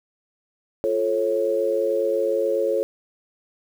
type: chord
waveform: sine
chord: F augmented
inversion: none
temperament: just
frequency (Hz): 349.2 / 436.5 / 545.7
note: F4 / A4 / C#5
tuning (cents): 0 / -14 / -27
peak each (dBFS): -27 / -23 / -22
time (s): 0.84-2.83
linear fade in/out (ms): 0
effects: 8-bit